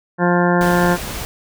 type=harmonic tone; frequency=176.1 Hz; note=F3; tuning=15 cents sharp; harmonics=1 / 2 / 3 / 4 / 5 / 6 / 8 / 9 / 10; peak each=-16 / -19 / -21 / -22 / -23 / -24 / -25 / -26 / -26 dBFS; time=0.18-0.98 s; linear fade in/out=50 ms
type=noise; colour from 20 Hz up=pink; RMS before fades=-27 dBFS; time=0.61-1.25 s; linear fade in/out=0 ms
effects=none